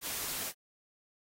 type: noise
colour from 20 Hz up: white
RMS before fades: -37 dBFS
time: 0.01-0.53 s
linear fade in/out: 50 ms
effects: AAC 48 kbps